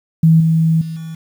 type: tone with level steps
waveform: sine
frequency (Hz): 161.9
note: E3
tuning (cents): -31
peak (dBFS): -6 / -10 / -22 / -25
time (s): 0.23-1.15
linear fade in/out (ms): 5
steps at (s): 0.4 / 0.81 / 0.96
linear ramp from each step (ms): 5
effects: 7-bit